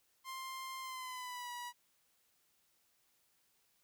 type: tone with pitch glide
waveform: sawtooth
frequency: 1052 to 970.3 Hz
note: C6 to B5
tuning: +9 to -31 cents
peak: -39 dBFS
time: 0.24-1.73 s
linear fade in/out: 50 ms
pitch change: -140 cents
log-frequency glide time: 0.8-1.51 s
effects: white hiss -75 dBFS RMS until 3.83 s